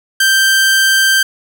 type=tone; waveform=sawtooth; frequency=1568 Hz; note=G6; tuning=in tune; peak=-5 dBFS; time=0.2-1.23 s; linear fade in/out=5 ms; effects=none

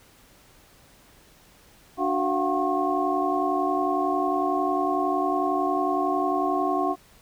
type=tone cluster; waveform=sine; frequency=293.3 / 370.8 / 692 / 743 / 1082 Hz; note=D4 / F#4 / F5 / F#5 / C#6; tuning=-2 / +4 / -16 / +7 / -42 cents; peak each=-28 dBFS; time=1.97-6.96 s; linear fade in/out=50 ms; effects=pink hiss -55 dBFS RMS until 7.21 s

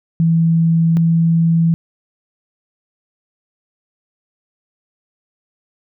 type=tone pair in turn; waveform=sine; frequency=164.81 / 165.55 Hz; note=E3 / E3; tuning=0 / +8 cents; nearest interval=unison; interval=8 cents; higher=second; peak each=-10 dBFS; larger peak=neither; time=0.2-0.97 / 0.97-1.74 s; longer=neither; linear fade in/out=0 ms; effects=none

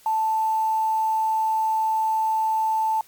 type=tone with quantisation; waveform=sine; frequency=880 Hz; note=A5; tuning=in tune; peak=-19 dBFS; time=0.06-3.01 s; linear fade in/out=2 ms; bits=7; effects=white hiss -53 dBFS RMS until 3.07 s + MP3 96 kbps

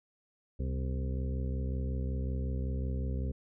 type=harmonic tone with a mistuned harmonic; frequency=65.41 Hz; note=C2; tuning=in tune; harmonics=1 / 2 / 3 / 4 / 6 / 7 / 8; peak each=-32 / -38 / -42 / -44 / -48 / -49 / -50 dBFS; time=0.59-3.32 s; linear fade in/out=10 ms; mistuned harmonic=1; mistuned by=+90 cents; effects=none

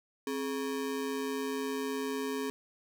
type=ring-modulated tone; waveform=square; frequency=344.6 Hz; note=F4; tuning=23 cents flat; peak=-30 dBFS; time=0.27-2.5 s; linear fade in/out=0 ms; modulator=78.1 Hz; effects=none

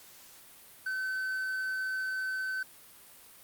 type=tone; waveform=triangle; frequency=1527 Hz; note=G6; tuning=46 cents flat; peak=-29 dBFS; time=0.86-2.63 s; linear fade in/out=5 ms; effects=white hiss -54 dBFS RMS until 3.43 s + Opus 48 kbps

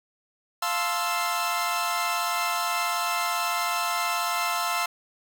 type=chord; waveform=sawtooth; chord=F major seventh; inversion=none; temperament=equal; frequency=698.5 / 880 / 1046.5 / 1318.5 Hz; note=F5 / A5 / C6 / E6; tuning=0 / 0 / 0 / 0 cents; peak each=-27 / -30 / -26 / -25 dBFS; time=0.62-4.86 s; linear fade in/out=5 ms; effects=none

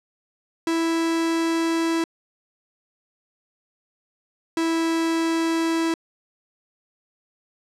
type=tone pair in turn; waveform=45% pulse; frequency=329.6 / 328.4 Hz; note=E4 / E4; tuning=0 / -6 cents; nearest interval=unison; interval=6 cents; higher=first; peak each=-20 dBFS; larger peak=neither; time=0.67-2.04 / 4.57-5.94 s; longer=neither; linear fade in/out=2 ms; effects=low-pass 9000 Hz 12 dB/octave

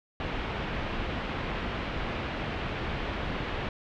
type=low-pass noise; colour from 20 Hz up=pink; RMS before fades=-33 dBFS; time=0.2-3.69 s; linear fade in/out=2 ms; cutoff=3200 Hz; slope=24 dB/octave; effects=none

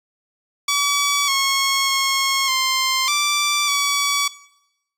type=tone with pitch steps; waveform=10% pulse; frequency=1142 / 1092 / 1086 / 1050 / 1171 / 1139 Hz; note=D6 / C#6 / C#6 / C6 / D6 / C#6; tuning=-49 / -26 / -36 / +6 / -5 / +47 cents; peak=-9 dBFS; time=0.68-4.28 s; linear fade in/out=5 ms; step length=600 ms; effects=noise-tail reverb RT60 0.8 s tail -17 dB re dry + resampled to 32000 Hz

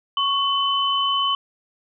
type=tone pair together; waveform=sine; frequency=1108.7 / 3027 Hz; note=C#6 / F#7; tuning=0 / +39 cents; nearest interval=octave + perfect fourth; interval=1739 cents; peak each=-21 dBFS; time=0.17-1.35 s; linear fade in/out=2 ms; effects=none

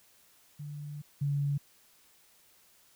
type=tone pair in turn; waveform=sine; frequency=146.9 / 142.47 Hz; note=D3 / C#3; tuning=+1 / +48 cents; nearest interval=minor second; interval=53 cents; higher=first; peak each=-38 / -27 dBFS; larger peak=second; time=0.59-1.02 / 1.21-1.58 s; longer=first; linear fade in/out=10 ms; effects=white hiss -63 dBFS RMS until 2.95 s

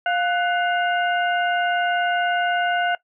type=harmonic tone with a mistuned harmonic; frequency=704 Hz; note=F5; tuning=14 cents sharp; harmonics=1 / 2 / 3 / 4; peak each=-21 / -22 / -34 / -30 dBFS; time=0.06-2.95 s; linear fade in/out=2 ms; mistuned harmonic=2; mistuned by=+95 cents; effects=noise-tail reverb RT60 0.1 s tail -19 dB re dry

